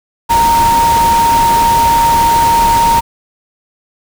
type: tone in noise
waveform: sine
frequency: 927 Hz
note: A#5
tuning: 10 cents flat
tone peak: -7 dBFS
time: 0.29-3.01 s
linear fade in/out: 20 ms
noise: pink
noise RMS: -18 dBFS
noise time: 0.29-3.01 s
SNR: +8 dB
effects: none